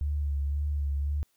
sine tone with vibrato, 71.9 Hz, D2, 36 cents flat, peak -26 dBFS, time 0.01-1.23 s, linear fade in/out 0 ms, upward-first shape sine, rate 1.9 Hz, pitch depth 37 cents each way, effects white hiss -71 dBFS RMS until 1.36 s

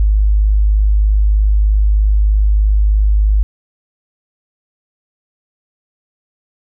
sine tone, 51.6 Hz, G#1, 10 cents flat, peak -8 dBFS, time 0-3.43 s, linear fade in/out 0 ms, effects none

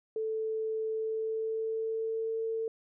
sine tone with pitch glide, 440 to 448.7 Hz, A4 to A4, 0 to +34 cents, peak -30 dBFS, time 0.16-2.68 s, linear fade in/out 2 ms, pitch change +34 cents, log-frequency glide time 0.89-2.41 s, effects none

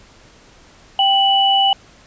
sine tone pair together, 785 / 2960 Hz, G5 / F#7, +2 / 0 cents, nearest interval octave + major seventh, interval 2298 cents, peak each -14 dBFS, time 0.99-1.73 s, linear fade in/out 2 ms, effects pink hiss -47 dBFS RMS until 2.06 s + resampled to 16000 Hz

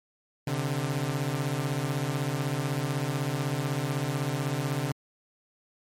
sawtooth beating tone pair, 131.9 / 147.9 Hz, C3 / D3, +14 / +13 cents, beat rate 16 Hz, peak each -26 dBFS, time 0.47-4.92 s, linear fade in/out 5 ms, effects MP3 64 kbps

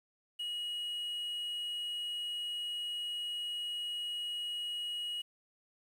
triangle tone with quantisation, 2900 Hz, F#7, 35 cents flat, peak -34 dBFS, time 0.39-5.22 s, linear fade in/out 10 ms, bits 10, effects none

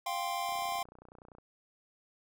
square chord, F suspended second, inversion none, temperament just, 698.5 / 785.8 / 1047.7 Hz, F5 / G5 / C6, 0 / +4 / +2 cents, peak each -38 dBFS, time 0.06-0.83 s, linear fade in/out 5 ms
click train, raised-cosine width 1 ms, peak -39 dBFS, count 28, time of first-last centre 0.49-1.384 s, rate 30.2 Hz
effects none

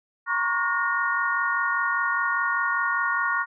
sine tone cluster, 939 / 1076 / 1121 / 1436 / 1849 Hz, A#5 / C6 / C#6 / F6 / A#6, +12 / +48 / +19 / +48 / -15 cents, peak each -33 / -32 / -28 / -25 / -28 dBFS, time 0.26-3.46 s, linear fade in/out 50 ms, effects none

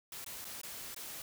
white noise with dropouts, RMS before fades -45 dBFS, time 0.12-1.22 s, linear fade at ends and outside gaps 2 ms, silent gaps 0.245-0.263 / 0.445-0.451 / 0.615-0.633 / 0.946-0.963 s, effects none

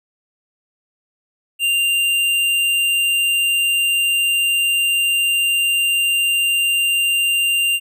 triangle tone with hard clipping, 2787 Hz, F7, 4 cents flat, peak -16 dBFS, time 1.59-7.8 s, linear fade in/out 50 ms, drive 16 dB, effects none

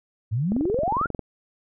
sine exponential sweep, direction up, 100 to 1480 Hz, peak -21 dBFS, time 0.31-1.07 s, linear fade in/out 20 ms
click train, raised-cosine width 2 ms, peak -17 dBFS, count 16, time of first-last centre 0.52-1.193 s, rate 22.3 Hz
effects none

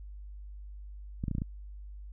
clicks, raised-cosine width 5 ms, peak -20 dBFS, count 6, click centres 1.239 / 1.282 / 1.313 / 1.351 / 1.383 / 1.419 s, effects added 50 Hz sine -42 dBFS peak until 2.12 s

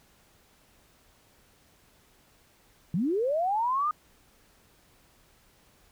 sine linear sweep, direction up, 150 to 1247 Hz, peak -24 dBFS, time 2.94-3.91 s, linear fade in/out 2 ms, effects pink hiss -62 dBFS RMS until 5.91 s

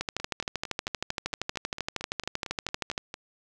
two click trains, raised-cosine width 0.2 ms, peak -19 / -12 dBFS, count 14 / 39, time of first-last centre 0.2-3.141 / 0.01-2.979 s, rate 4.42 / 12.8 Hz, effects none

